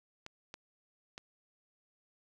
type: clicks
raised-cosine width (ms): 0.2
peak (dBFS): -27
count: 3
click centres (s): 0.264 / 0.541 / 1.179
effects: none